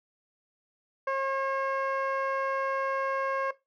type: tone with low-pass filter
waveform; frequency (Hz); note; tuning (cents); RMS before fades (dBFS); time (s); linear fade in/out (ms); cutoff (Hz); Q
15% pulse; 540; C#5; -45; -29; 1.07-3.51; 5; 1400; 0.72
effects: noise-tail reverb RT60 0.2 s tail -17 dB re dry